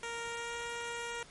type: tone with pitch glide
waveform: 10% pulse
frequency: 466.2 to 470.8 Hz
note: A#4 to A#4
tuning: 0 to +17 cents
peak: -29 dBFS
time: 0.03-1.23 s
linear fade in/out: 2 ms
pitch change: +17 cents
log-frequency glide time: 0.25-0.6 s
effects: pink hiss -56 dBFS RMS until 1.3 s + MP3 48 kbps